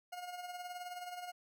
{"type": "tone with tremolo", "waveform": "40% pulse", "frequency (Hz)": 716, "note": "F5", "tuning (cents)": 43, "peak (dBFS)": -40, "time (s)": [0.12, 1.32], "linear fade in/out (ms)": 10, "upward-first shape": "sine", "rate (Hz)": 19, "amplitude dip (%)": 55, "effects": []}